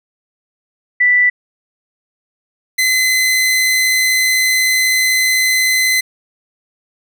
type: tone pair in turn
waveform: sine / sawtooth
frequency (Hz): 1975.5 / 2039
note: B6 / C7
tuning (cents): 0 / -45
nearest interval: minor second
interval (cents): 55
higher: second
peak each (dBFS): -8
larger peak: neither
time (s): 1-1.3 / 2.78-6.01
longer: second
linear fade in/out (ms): 10
effects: none